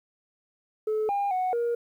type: tone with pitch steps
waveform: sine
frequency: 431.8 / 805 / 739 / 472.3 Hz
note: A4 / G5 / F#5 / A#4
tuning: -33 / +46 / -2 / +23 cents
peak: -22 dBFS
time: 0.87-1.75 s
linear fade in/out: 5 ms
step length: 220 ms
effects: tanh soft clip ceiling -22 dBFS + 10-bit